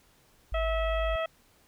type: tone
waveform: sine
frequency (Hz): 51.91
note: G#1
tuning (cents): 0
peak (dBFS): -29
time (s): 0.52-1.16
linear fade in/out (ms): 5
type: harmonic tone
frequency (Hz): 649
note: E5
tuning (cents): -27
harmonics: 1 / 2 / 3 / 4 / 5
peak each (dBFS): -29 / -35 / -39 / -41 / -43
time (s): 0.54-1.26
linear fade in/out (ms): 5
effects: pink hiss -63 dBFS RMS until 1.67 s